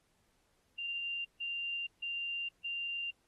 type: tone bursts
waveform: sine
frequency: 2785 Hz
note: F7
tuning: 5 cents flat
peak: -35 dBFS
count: 4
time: 0.78-3.11 s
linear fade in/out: 10 ms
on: 470 ms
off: 150 ms
effects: pink hiss -75 dBFS RMS until 3.27 s + AAC 32 kbps